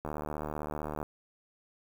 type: click train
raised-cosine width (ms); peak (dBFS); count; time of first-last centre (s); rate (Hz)
1; -22; 75; 0.05-1.029; 75.6
effects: 8-bit